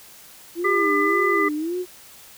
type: tone with vibrato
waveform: sine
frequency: 329.6 Hz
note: E4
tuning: in tune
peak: -23 dBFS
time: 0.55-1.86 s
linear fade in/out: 50 ms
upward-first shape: sine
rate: 1.8 Hz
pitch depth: 170 cents each way
type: harmonic tone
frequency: 400.6 Hz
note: G4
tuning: 38 cents sharp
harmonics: 1 / 3 / 5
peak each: -22 / -22 / -22 dBFS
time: 0.64-1.49 s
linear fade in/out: 10 ms
effects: white hiss -46 dBFS RMS until 2.37 s